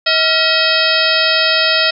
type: harmonic tone with a mistuned harmonic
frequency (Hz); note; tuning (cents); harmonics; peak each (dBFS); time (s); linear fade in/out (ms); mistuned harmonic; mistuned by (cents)
639; D#5; +46; 1 / 2 / 3 / 4 / 5 / 6 / 7 / 8; -19 / -19 / -19 / -19 / -19 / -19 / -19 / -19; 0.06-1.91; 10; 2; +140
effects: none